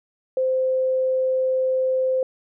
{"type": "tone", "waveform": "sine", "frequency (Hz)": 519, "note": "C5", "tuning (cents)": -14, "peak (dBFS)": -18, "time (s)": [0.37, 2.23], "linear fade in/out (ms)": 2, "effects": []}